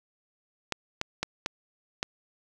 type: clicks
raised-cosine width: 0.2 ms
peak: -11 dBFS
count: 5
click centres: 0.723 / 1.014 / 1.23 / 1.461 / 2.029 s
effects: none